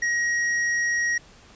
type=tone with tanh clipping; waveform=sine; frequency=1892 Hz; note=A#6; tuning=25 cents sharp; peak=-23 dBFS; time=0.02-1.18 s; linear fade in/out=5 ms; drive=12 dB; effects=pink hiss -51 dBFS RMS until 1.55 s + resampled to 16000 Hz